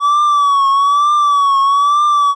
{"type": "tone with vibrato", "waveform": "triangle", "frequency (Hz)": 1141, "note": "C#6", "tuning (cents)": 50, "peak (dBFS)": -7, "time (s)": [0, 2.35], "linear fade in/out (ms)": 50, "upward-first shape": "triangle", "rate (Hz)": 1.1, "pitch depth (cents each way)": 80, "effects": ["resampled to 22050 Hz"]}